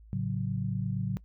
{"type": "chord", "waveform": "sine", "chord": "F# minor", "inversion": "first", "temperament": "equal", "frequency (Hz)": [110, 138.59, 185], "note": ["A2", "C#3", "F#3"], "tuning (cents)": [0, 0, 0], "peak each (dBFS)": -33, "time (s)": [0.13, 1.17], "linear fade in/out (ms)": 0, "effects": ["noise-tail reverb RT60 0.1 s tail -22 dB re dry", "added 54 Hz sine -50 dBFS peak until 1.24 s"]}